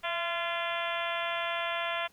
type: harmonic tone with a mistuned harmonic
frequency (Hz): 343.7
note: F4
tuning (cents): -28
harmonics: 2 / 3 / 4 / 5 / 6 / 7 / 8 / 9 / 10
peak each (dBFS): -35 / -37 / -38 / -39 / -40 / -40 / -41 / -42 / -42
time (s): 0.03-2.08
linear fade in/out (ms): 20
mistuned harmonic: 2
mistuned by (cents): -34
effects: pink hiss -63 dBFS RMS until 2.12 s